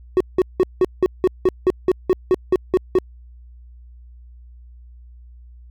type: tone bursts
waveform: triangle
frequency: 370 Hz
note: F#4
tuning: in tune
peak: -9 dBFS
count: 14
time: 0.17-2.986 s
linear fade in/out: 0 ms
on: 34 ms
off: 180 ms
effects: added 60 Hz sine -40 dBFS peak until 5.7 s